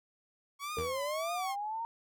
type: tone with vibrato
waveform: sawtooth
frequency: 1108.7 Hz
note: C#6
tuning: in tune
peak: -33 dBFS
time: 0.59-1.56 s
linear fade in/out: 50 ms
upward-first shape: triangle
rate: 1.7 Hz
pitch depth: 190 cents each way
type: linear sweep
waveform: sine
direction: up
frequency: 452 to 932.3 Hz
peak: -34 dBFS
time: 0.77-1.85 s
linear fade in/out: 0 ms
type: tone with exponential decay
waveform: sawtooth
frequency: 82.41 Hz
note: E2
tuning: in tune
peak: -32 dBFS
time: 0.78-1.06 s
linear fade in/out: 5 ms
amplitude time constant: 60 ms
effects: none